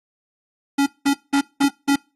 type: tone bursts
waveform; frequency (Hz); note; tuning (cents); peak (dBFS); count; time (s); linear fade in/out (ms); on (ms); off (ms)
square; 280; C#4; +18; -15; 5; 0.78-1.96; 10; 84; 190
effects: noise-tail reverb RT60 0.3 s tail -22 dB re dry + AAC 32 kbps